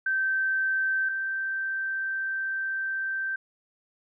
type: tone pair in turn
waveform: sine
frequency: 1552 / 1561 Hz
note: G6 / G6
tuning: -18 / -8 cents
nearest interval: unison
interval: 10 cents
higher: second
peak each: -23 / -27 dBFS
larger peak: first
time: 0.06-1.09 / 1.09-3.36 s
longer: second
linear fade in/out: 5 ms
effects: none